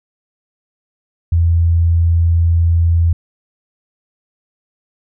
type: tone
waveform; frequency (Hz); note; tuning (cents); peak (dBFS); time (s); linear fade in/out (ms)
sine; 84.1; E2; +35; -9; 1.32-3.13; 5
effects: none